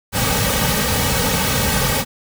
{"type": "noise with comb filter", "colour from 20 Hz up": "pink", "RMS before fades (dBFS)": -18, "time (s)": [0.12, 2.05], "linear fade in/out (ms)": 50, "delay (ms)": 2.9, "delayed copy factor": -0.9, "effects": []}